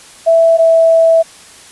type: tone pair in turn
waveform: sine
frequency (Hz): 660 / 656.2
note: E5 / E5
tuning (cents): +2 / -8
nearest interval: unison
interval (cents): 10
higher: first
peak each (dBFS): -5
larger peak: neither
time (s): 0.26-0.58 / 0.58-1.23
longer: second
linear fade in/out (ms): 20
effects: white hiss -38 dBFS RMS until 1.71 s + resampled to 24000 Hz